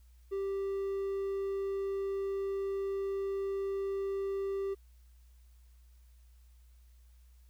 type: tone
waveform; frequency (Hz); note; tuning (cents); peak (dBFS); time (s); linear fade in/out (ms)
triangle; 392; G4; 0; -30; 0.31-4.75; 20
effects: added 60 Hz sine -56 dBFS peak until 7.49 s + white hiss -73 dBFS RMS until 7.49 s